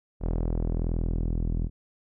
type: tone with low-pass filter sweep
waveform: sawtooth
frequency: 41.2 Hz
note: E1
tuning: in tune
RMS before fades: -27 dBFS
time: 0.2-1.7 s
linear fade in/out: 50 ms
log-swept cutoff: 630 to 240 Hz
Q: 0.9
effects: none